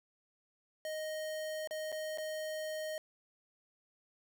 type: tone with dropouts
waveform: square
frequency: 622.3 Hz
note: D#5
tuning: in tune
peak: -38 dBFS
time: 0.85-2.98 s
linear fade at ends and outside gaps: 1 ms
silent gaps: 1.674-1.709 / 1.919-1.925 / 2.175-2.183 s
effects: none